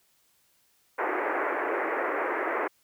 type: band-pass noise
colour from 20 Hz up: pink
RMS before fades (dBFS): -29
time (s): 0.98-2.68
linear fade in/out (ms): 10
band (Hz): 320 to 2100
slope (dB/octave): 48
effects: white hiss -67 dBFS RMS until 2.83 s